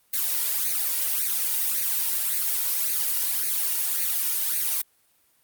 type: noise with flanger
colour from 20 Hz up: blue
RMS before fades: -25 dBFS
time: 0.13-4.82 s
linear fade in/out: 10 ms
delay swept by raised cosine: 0.46 to 2.16 ms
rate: 1.8 Hz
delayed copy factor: +0.75
effects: white hiss -64 dBFS RMS until 5.43 s + Opus 32 kbps